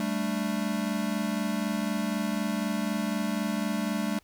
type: chord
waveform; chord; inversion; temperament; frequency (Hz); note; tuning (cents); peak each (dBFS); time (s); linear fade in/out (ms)
square; G suspended second; none; equal; 196 / 220 / 293.7; G3 / A3 / D4; 0 / 0 / 0; -32 / -31 / -35; 0-4.19; 2
effects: pink hiss -63 dBFS RMS until 4.23 s